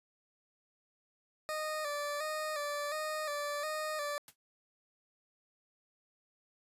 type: tone with vibrato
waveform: 20% pulse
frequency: 600 Hz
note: D5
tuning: 37 cents sharp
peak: -30 dBFS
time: 1.49-4.18 s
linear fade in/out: 0 ms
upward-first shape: square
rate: 1.4 Hz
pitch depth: 50 cents each way
type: noise with exponential decay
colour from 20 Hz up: white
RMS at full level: -47 dBFS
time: 4.28-4.36 s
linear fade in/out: 1 ms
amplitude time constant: 16 ms
effects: resampled to 32000 Hz